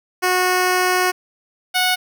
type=tone pair in turn; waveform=10% pulse; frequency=365.6 / 734.6 Hz; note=F#4 / F#5; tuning=-21 / -13 cents; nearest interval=octave; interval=1208 cents; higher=second; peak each=-7 dBFS; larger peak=neither; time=0.22-1.12 / 1.74-1.96 s; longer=first; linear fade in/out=20 ms; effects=none